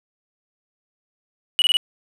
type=tone bursts; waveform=triangle; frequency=2932 Hz; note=F#7; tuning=16 cents flat; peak=-12 dBFS; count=4; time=1.59-1.769 s; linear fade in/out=0 ms; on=29 ms; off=21 ms; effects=none